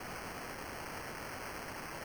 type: noise with sample-and-hold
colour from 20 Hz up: white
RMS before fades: -44 dBFS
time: 0-2.04 s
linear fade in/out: 5 ms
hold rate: 3675 Hz
effects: none